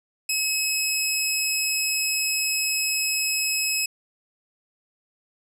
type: tone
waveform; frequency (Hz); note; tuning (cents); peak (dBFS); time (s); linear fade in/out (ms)
15% pulse; 2568; E7; -46; -15; 0.29-3.86; 5
effects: none